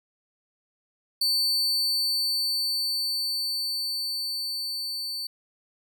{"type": "tone with level ramp", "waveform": "40% pulse", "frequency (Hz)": 4500, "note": "C#8", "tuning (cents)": 25, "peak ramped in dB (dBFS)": [-20, -29], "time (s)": [1.21, 5.27], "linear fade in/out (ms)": 5, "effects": []}